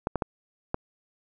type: clicks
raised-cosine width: 1 ms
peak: -12 dBFS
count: 4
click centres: 0.071 / 0.157 / 0.222 / 0.744 s
effects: none